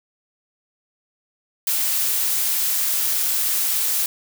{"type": "noise", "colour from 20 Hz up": "blue", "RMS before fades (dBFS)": -21, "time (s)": [1.67, 4.06], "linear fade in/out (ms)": 2, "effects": []}